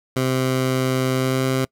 15% pulse tone with pitch glide, 130 to 131.36 Hz, C3 to C3, -11 to +7 cents, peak -12 dBFS, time 0.16-1.65 s, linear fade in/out 5 ms, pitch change +18 cents, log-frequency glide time 1.13-1.46 s, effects noise-tail reverb RT60 0.1 s tail -24 dB re dry

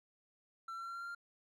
triangle tone with pitch steps, 1346 / 1353.8 / 1361.6 / 1369.5 / 1377.5 / 1385.4 / 1393.5 Hz, E6 / E6 / F6 / F6 / F6 / F6 / F6, +36 / +46 / -44 / -34 / -24 / -14 / -4 cents, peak -40 dBFS, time 0.68-1.149 s, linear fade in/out 5 ms, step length 67 ms, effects none

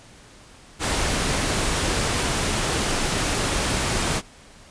pink noise, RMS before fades -23 dBFS, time 0.79-4.22 s, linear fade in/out 50 ms, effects pink hiss -48 dBFS RMS until 4.7 s + resampled to 22050 Hz

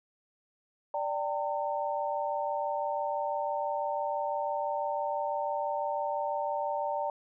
sine chord, G minor, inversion second, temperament equal with one note detuned, 587.3 / 784 / 910 Hz, D5 / G5 / Bb5, 0 / 0 / -42 cents, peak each -33 / -35 / -33 dBFS, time 0.94-7.1 s, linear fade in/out 2 ms, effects none

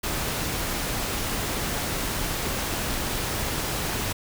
pink noise, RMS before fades -28 dBFS, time 0.03-4.13 s, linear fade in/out 10 ms, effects none

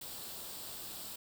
white noise with comb filter, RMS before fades -45 dBFS, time 0.01-1.16 s, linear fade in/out 5 ms, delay 0.24 ms, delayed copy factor +0.5, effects none

